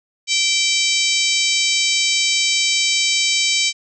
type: harmonic tone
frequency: 775 Hz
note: G5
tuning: 20 cents flat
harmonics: 3 / 4 / 5 / 6 / 7 / 8 / 9 / 10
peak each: -21 / -22 / -23 / -24 / -24 / -25 / -26 / -26 dBFS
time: 0.27-3.73 s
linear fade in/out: 50 ms
effects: none